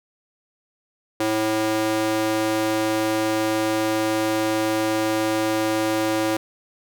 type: tone with high-pass filter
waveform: square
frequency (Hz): 109.1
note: A2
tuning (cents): -14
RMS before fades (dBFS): -22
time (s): 1.2-6.37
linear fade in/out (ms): 5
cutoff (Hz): 380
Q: 1.7
effects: none